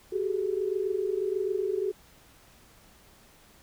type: tone cluster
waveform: sine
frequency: 376.9 / 398.5 / 425 Hz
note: F#4 / G4 / G#4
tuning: +32 / +28 / +40 cents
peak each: -29 / -33 / -31 dBFS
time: 0.12-1.92 s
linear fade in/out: 10 ms
effects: pink hiss -57 dBFS RMS until 3.62 s